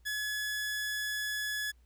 sawtooth tone, 1700 Hz, G#6, 40 cents sharp, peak -29 dBFS, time 0.05-1.72 s, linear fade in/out 20 ms, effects added 60 Hz sine -59 dBFS peak until 1.85 s + pink hiss -74 dBFS RMS until 1.85 s

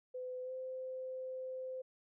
sine tone with pitch glide, 506 to 516.6 Hz, B4 to C5, +42 to -22 cents, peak -40 dBFS, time 0.14-1.82 s, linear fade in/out 10 ms, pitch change +36 cents, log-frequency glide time 0.43-0.52 s, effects none

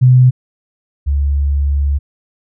sine tone pair in turn, 126.9 / 70.77 Hz, B2 / C#2, +47 / +36 cents, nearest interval minor seventh, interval 1011 cents, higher first, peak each -4 / -11 dBFS, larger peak first, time 0.01-0.31 / 1.06-1.99 s, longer second, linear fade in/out 20 ms, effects none

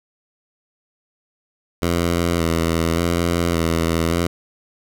10% pulse tone with vibrato, 84.2 Hz, E2, 37 cents sharp, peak -9 dBFS, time 1.82-4.27 s, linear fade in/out 5 ms, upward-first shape square, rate 0.87 Hz, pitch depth 30 cents each way, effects none

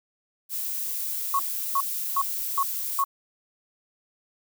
violet noise, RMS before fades -30 dBFS, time 0.49-3.05 s, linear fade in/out 50 ms
sine tone bursts, 1100 Hz, C#6, 14 cents flat, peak -20 dBFS, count 5, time 1.34-3.04 s, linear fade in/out 2 ms, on 52 ms, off 360 ms
effects none

